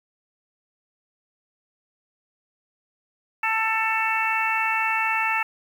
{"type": "harmonic tone", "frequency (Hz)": 443.9, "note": "A4", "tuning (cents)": 15, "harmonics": [2, 3, 4, 5, 6], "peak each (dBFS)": [-26, -28, -28, -28, -26], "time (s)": [3.43, 5.43], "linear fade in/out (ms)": 5, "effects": ["8-bit"]}